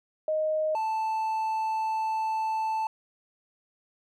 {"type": "tone pair in turn", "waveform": ["sine", "triangle"], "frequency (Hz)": [622.3, 880.1], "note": ["D#5", "A5"], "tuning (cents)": [0, 0], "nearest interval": "tritone", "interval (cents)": 600, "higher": "second", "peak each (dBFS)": -24, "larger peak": "neither", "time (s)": [[0.28, 0.75], [0.75, 2.87]], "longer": "second", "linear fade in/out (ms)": 2, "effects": []}